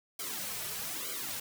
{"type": "noise with flanger", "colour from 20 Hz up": "white", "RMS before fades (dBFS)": -38, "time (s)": [0.19, 1.4], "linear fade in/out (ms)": 5, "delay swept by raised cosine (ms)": [1.1, 3.8], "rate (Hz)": 1.1, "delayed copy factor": -0.9, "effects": []}